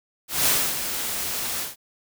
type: noise with ADSR envelope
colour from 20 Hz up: white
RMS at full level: -19 dBFS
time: 0.28-1.76 s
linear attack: 180 ms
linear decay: 280 ms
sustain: -9 dB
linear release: 160 ms
effects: none